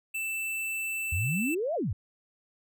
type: tone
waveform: square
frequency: 2654 Hz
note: E7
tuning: 11 cents sharp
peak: -31 dBFS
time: 0.14-1.55 s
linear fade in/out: 10 ms
type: exponential two-way sweep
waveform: sine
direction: up then down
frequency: 77.7 to 713 to 77.7 Hz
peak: -27 dBFS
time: 1.12-1.93 s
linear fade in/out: 5 ms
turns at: 1.75 s
effects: none